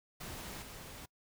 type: noise with level steps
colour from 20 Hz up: pink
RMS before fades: -45 / -49 dBFS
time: 0.2-1.06 s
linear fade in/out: 10 ms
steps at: 0.62 s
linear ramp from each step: 2 ms
effects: noise-tail reverb RT60 0.1 s tail -24 dB re dry